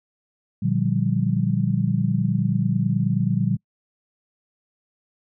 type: chord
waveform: sine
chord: G minor seventh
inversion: first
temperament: just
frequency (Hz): 117.6 / 147 / 176.4 / 196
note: Bb2 / D3 / F3 / G3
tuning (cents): +16 / +2 / +18 / 0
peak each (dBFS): -24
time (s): 0.62-3.57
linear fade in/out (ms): 10
effects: noise-tail reverb RT60 0.1 s tail -24 dB re dry